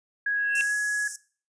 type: tone with pitch glide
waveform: sine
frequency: 1658 to 1679.2 Hz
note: G#6 to G#6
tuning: -3 to +19 cents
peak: -23 dBFS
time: 0.26-1.08 s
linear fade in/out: 5 ms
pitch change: +22 cents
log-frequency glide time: 0.64-0.72 s
type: tone with exponential growth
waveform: triangle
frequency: 2700 Hz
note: E7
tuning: 41 cents sharp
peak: -20 dBFS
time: 0.36-0.61 s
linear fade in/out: 0 ms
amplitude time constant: 53 ms
type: high-pass noise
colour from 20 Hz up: white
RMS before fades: -33 dBFS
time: 0.55-1.16 s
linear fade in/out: 2 ms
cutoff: 5400 Hz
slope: 96 dB/octave
effects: noise-tail reverb RT60 0.4 s tail -18 dB re dry + resampled to 22050 Hz